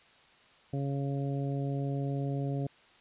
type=harmonic tone; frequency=139 Hz; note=C#3; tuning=5 cents sharp; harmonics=1 / 2 / 3 / 4 / 5; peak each=-31 / -37 / -41 / -43 / -45 dBFS; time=0.73-2.67 s; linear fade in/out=5 ms; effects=white hiss -60 dBFS RMS until 3 s + resampled to 8000 Hz